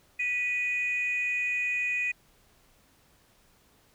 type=tone pair together; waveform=sine; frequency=1967 / 2478 Hz; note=B6 / D#7; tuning=-7 / -8 cents; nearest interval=major third; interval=399 cents; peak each=-32 / -26 dBFS; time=0.19-2.12 s; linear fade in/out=10 ms; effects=tanh soft clip ceiling -21 dBFS + pink hiss -63 dBFS RMS until 3.94 s